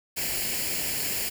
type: noise with comb filter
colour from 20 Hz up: white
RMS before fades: -29 dBFS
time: 0.16-1.3 s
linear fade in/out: 20 ms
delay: 0.41 ms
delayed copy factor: +0.65
effects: none